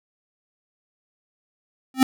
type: tone with exponential growth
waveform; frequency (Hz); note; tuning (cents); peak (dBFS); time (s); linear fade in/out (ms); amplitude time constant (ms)
square; 261.6; C4; 0; -9; 1.94-2.03; 2; 19
effects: none